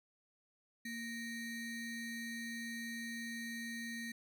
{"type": "ring-modulated tone", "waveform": "square", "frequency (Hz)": 1046.5, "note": "C6", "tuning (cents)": 0, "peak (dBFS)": -39, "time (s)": [0.85, 4.12], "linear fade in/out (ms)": 5, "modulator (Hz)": 815, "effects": []}